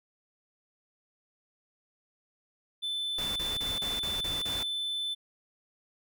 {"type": "tone", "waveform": "triangle", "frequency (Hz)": 3520, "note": "A7", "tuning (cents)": 0, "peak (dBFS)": -29, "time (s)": [2.82, 5.15], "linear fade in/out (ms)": 20}
{"type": "noise bursts", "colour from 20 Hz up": "pink", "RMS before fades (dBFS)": -39, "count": 7, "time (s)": [3.18, 4.632], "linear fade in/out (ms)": 5, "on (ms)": 180, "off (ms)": 32}
{"effects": []}